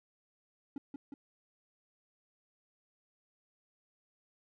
triangle tone with echo, 280 Hz, C#4, 18 cents sharp, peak -35 dBFS, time 0.76-0.78 s, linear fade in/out 2 ms, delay 180 ms, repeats 2, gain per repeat -3 dB, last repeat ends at 1.14 s, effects none

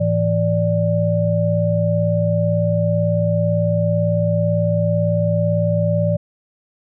sine tone cluster, 108.1 / 166.1 / 585 Hz, A2 / E3 / D5, -30 / +13 / -7 cents, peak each -19 dBFS, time 0-6.17 s, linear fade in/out 10 ms, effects none

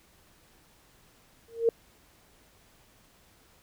sine tone with exponential growth, 460.4 Hz, A#4, 22 cents flat, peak -16 dBFS, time 1.48-1.69 s, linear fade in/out 2 ms, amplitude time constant 45 ms, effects pink hiss -61 dBFS RMS until 3.62 s

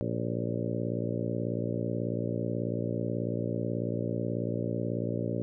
harmonic tone with a mistuned harmonic, 58.27 Hz, A#1, in tune, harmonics 2 / 3 / 4 / 5 / 6 / 7 / 8 / 9 / 10, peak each -34 / -36 / -37 / -38 / -39 / -39 / -40 / -41 / -41 dBFS, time 0.01-5.42 s, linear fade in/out 0 ms, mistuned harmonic 9, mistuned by +36 cents, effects none

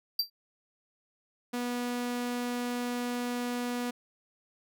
square tone with exponential decay, 4699 Hz, D8, in tune, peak -22 dBFS, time 0.19-0.3 s, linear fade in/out 5 ms, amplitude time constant 22 ms
sawtooth tone, 243.8 Hz, B3, 22 cents flat, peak -27 dBFS, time 1.53-3.91 s, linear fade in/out 10 ms
effects none

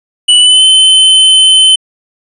square tone with pitch glide, 2960 to 3061 Hz, F#7 to G7, 0 to -42 cents, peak -3 dBFS, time 0.28-1.76 s, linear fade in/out 10 ms, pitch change +58 cents, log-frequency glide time 0.39-0.63 s, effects resampled to 24000 Hz

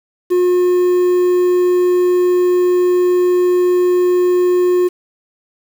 triangle tone with quantisation, 359.3 Hz, F4, 49 cents sharp, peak -8 dBFS, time 0.3-4.89 s, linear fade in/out 20 ms, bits 6, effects none

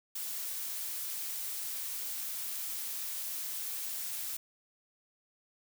blue noise, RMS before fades -38 dBFS, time 0.15-4.37 s, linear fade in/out 5 ms, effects none

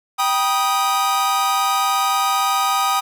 45% pulse chord, G augmented, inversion none, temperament equal with one note detuned, 784 / 969.1 / 1244.5 Hz, G5 / B5 / D#6, 0 / -33 / 0 cents, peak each -21 / -24 / -19 dBFS, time 0.18-3.01 s, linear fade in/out 20 ms, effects none

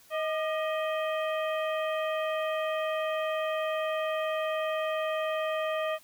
harmonic tone with a mistuned harmonic, 629 Hz, D#5, 19 cents sharp, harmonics 1 / 2 / 3 / 4 / 5, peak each -29 / -35 / -39 / -41 / -43 dBFS, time 0.1-5.99 s, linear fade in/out 50 ms, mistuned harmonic 2, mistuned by -64 cents, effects white hiss -58 dBFS RMS until 6.03 s

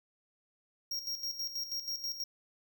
square tone with tremolo, 5588 Hz, F8, in tune, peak -34 dBFS, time 0.91-2.24 s, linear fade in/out 5 ms, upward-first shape square, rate 6.2 Hz, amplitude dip 65%, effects none

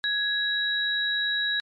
sine tone pair together, 1667 / 3870 Hz, G#6 / B7, +6 / -36 cents, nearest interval octave + minor third, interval 1458 cents, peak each -26 dBFS, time 0.04-1.6 s, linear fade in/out 0 ms, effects MP3 48 kbps

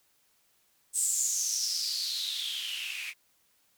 blue noise with band-pass filter sweep, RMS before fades -32 dBFS, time 0.93-3.14 s, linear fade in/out 50 ms, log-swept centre 8300 to 2300 Hz, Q 7.5, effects white hiss -69 dBFS RMS until 3.77 s

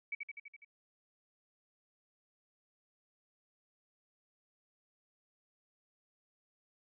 sine tone with echo, 2278 Hz, C#7, 47 cents sharp, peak -35 dBFS, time 0.12-0.15 s, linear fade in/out 5 ms, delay 83 ms, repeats 6, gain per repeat -3 dB, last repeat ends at 0.648 s, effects none

